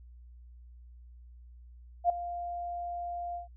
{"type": "tone with ADSR envelope", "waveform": "sine", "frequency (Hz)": 698.5, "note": "F5", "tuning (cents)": 0, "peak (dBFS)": -19, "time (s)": [2.04, 3.48], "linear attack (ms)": 56, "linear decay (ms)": 6, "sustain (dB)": -15, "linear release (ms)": 130, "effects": ["added 60 Hz sine -49 dBFS peak until 3.56 s"]}